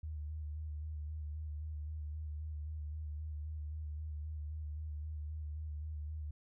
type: tone with vibrato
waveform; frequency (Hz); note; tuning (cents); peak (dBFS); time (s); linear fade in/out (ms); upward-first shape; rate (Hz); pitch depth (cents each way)
sine; 76.2; D#2; -36; -39; 0.03-6.31; 5; square; 3.8; 31
effects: none